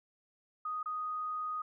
sine tone with dropouts, 1244.5 Hz, D#6, in tune, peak -34 dBFS, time 0.65-1.62 s, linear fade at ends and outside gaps 5 ms, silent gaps 0.83-0.858 s, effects none

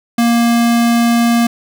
square tone, 234.6 Hz, A#3, 11 cents sharp, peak -10 dBFS, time 0.18-1.47 s, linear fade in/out 5 ms, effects none

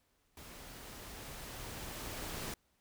pink noise with level ramp, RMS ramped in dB -52 to -41 dBFS, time 0.37-2.54 s, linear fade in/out 2 ms, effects pink hiss -75 dBFS RMS until 2.8 s

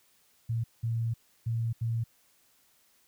sine tone bursts at uneven times, 115 Hz, A#2, 23 cents flat, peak -27 dBFS, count 4, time 0.49-0.64 / 0.83-1.14 / 1.46-1.73 / 1.81-2.04 s, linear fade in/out 10 ms, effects white hiss -66 dBFS RMS until 3.07 s

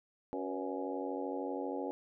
harmonic tone with a mistuned harmonic, 92.8 Hz, F#2, 6 cents sharp, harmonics 3 / 4 / 5 / 6 / 7 / 8 / 9, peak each -40 / -42 / -41 / -44 / -48 / -50 / -44 dBFS, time 0.33-1.91 s, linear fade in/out 0 ms, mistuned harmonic 5, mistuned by +66 cents, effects none

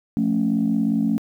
sine chord, F augmented, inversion none, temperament equal, 174.61 / 220 / 277.2 Hz, F3 / A3 / C#4, 0 / 0 / 0 cents, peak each -25 / -19 / -22 dBFS, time 0.17-1.18 s, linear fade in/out 0 ms, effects tanh soft clip ceiling -11 dBFS + 9-bit

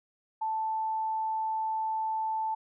sine tone, 880 Hz, A5, in tune, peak -28 dBFS, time 0.41-2.55 s, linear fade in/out 10 ms, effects none

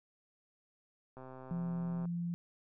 click train, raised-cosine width 1 ms, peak -36 dBFS, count 116, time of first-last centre 1.17-2.055 s, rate 130 Hz
sine tone, 172.1 Hz, F3, 25 cents flat, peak -34 dBFS, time 1.51-2.34 s, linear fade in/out 0 ms
effects none

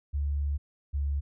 sine tone pair in turn, 71.7 / 70.92 Hz, D2 / C#2, -41 / +40 cents, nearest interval unison, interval 19 cents, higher first, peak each -26 dBFS, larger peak neither, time 0.13-0.58 / 0.93-1.21 s, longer first, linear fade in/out 20 ms, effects none

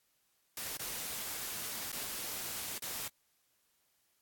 white noise with dropouts, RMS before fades -40 dBFS, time 0.57-3.08 s, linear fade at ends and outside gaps 2 ms, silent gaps 0.771-0.795 / 1.919-1.928 / 2.781-2.821 s, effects white hiss -75 dBFS RMS until 4.21 s + AAC 64 kbps

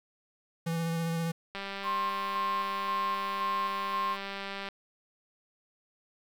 square tone with vibrato, 165.9 Hz, E3, 11 cents sharp, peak -30 dBFS, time 0.66-1.32 s, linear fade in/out 10 ms, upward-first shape sine, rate 15 Hz, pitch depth 17 cents each way
click train, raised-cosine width 0.3 ms, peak -22 dBFS, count 619, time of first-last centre 1.55-4.687 s, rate 197 Hz
sine tone with tremolo, 1063 Hz, C6, 27 cents sharp, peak -28 dBFS, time 1.83-4.17 s, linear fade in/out 50 ms, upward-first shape square, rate 1.9 Hz, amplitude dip 35%
effects 9-bit

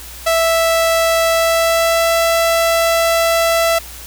sawtooth tone with pitch glide, 659.3 to 665.4 Hz, E5 to E5, 0 to +16 cents, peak -8 dBFS, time 0.26-3.79 s, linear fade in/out 10 ms, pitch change +16 cents, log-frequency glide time 1.29-2.09 s, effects added 60 Hz sine -36 dBFS peak until 4.06 s + white hiss -34 dBFS RMS until 4.06 s

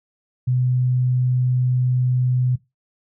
sine tone, 126.1 Hz, B2, 36 cents sharp, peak -16 dBFS, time 0.47-2.56 s, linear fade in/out 10 ms, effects noise-tail reverb RT60 0.2 s tail -18 dB re dry

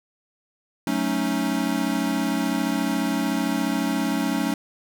square chord, D# half-diminished seventh, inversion first, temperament equal, 185 / 220 / 277.2 / 311.1 Hz, F#3 / A3 / C#4 / D#4, 0 / 0 / 0 / 0 cents, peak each -30 / -28 / -26 / -30 dBFS, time 0.87-4.54 s, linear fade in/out 2 ms, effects none

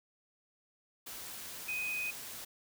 sine tone in noise, 2501 Hz, D#7, 8 cents sharp, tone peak -34 dBFS, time 1.68-2.11 s, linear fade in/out 10 ms, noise white, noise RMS -45 dBFS, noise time 1.06-2.45 s, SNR +8 dB, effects none

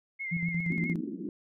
sine tone with vibrato, 2128 Hz, C7, 29 cents sharp, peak -33 dBFS, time 0.19-0.94 s, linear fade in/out 20 ms, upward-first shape sine, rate 7.6 Hz, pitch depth 46 cents each way
sine tone with tremolo, 170.2 Hz, F3, 44 cents flat, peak -27 dBFS, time 0.31-1.01 s, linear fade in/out 20 ms, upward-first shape square, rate 8.5 Hz, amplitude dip 55%
pink band-pass noise, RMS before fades -36 dBFS, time 0.7-1.29 s, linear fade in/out 2 ms, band 210 to 330 Hz, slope 48 dB/octave
effects none

